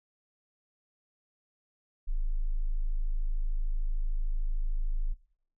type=tone; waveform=sine; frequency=26.68 Hz; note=G#0; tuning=48 cents sharp; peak=-26 dBFS; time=2.07-5.14 s; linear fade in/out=20 ms; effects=noise-tail reverb RT60 0.6 s tail -18 dB re dry